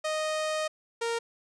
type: tone pair in turn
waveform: sawtooth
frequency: 621 / 463.9 Hz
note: D#5 / A#4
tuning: -3 / -8 cents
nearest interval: perfect fourth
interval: 505 cents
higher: first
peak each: -24 dBFS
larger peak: neither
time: 0.04-0.68 / 1.01-1.19 s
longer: first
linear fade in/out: 10 ms
effects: resampled to 22050 Hz